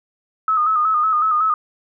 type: tone with vibrato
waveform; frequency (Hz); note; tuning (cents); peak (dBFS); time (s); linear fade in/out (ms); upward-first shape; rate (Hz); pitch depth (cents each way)
sine; 1259; D#6; +20; -14; 0.48-1.54; 2; square; 5.4; 48
effects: none